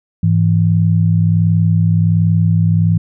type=tone pair together; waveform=sine; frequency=103.46 / 164.81 Hz; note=G#2 / E3; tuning=-6 / 0 cents; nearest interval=minor sixth; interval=806 cents; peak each=-12 dBFS; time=0.23-2.98 s; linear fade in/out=5 ms; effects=none